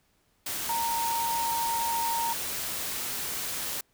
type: tone in noise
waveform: sine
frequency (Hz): 925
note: A#5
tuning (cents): -14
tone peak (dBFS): -27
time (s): 0.69-2.33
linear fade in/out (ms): 5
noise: white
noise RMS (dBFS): -33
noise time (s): 0.46-3.81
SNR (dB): +3
effects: pink hiss -69 dBFS RMS until 3.93 s